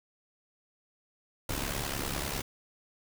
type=noise with amplitude modulation; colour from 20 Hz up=pink; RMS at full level=-31 dBFS; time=1.49-2.42 s; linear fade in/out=5 ms; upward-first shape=sine; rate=70 Hz; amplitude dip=70%; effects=none